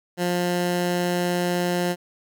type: tone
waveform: 15% pulse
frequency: 176.8 Hz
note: F3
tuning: 22 cents sharp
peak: -15 dBFS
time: 0.17-1.96 s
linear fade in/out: 50 ms
effects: none